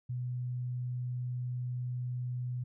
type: tone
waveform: sine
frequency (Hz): 124.2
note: B2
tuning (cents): +10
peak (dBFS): -33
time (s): 0.09-2.64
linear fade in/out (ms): 10
effects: none